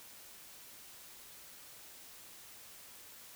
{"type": "silence", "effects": ["white hiss -54 dBFS RMS until 3.35 s"]}